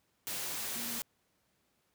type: tone in noise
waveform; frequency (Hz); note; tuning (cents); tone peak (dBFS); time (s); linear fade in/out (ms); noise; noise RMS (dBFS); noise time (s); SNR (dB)
sine; 234.8; A#3; +13; -45; 0.76-0.99; 0; white; -38; 0.27-1.02; -10
effects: pink hiss -75 dBFS RMS until 1.94 s + high-pass 80 Hz 12 dB/octave